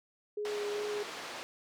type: tone with vibrato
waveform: sine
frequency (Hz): 415.3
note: G#4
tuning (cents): 0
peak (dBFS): -33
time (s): 0.37-1.03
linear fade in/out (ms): 5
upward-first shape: sine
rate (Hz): 2.5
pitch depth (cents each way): 14
type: band-pass noise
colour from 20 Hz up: pink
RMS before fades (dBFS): -43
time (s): 0.45-1.43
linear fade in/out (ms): 0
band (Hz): 440 to 5300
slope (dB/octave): 12
effects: none